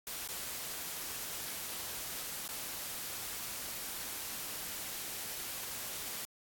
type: noise with dropouts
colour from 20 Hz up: white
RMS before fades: -41 dBFS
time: 0.07-6.25 s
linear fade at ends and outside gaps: 0 ms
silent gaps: 0.276-0.288 / 2.479-2.49 s
effects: AAC 64 kbps